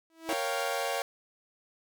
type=tone with exponential growth; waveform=sawtooth; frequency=325.8 Hz; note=E4; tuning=20 cents flat; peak=-25 dBFS; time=0.1-0.33 s; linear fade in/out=1 ms; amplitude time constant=50 ms
type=chord; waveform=sawtooth; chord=G half-diminished seventh; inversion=first; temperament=equal; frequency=466.2 / 554.4 / 698.5 / 784 Hz; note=Bb4 / Db5 / F5 / G5; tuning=0 / 0 / 0 / 0 cents; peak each=-33 / -30 / -31 / -32 dBFS; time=0.29-1.02 s; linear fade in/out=0 ms
effects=none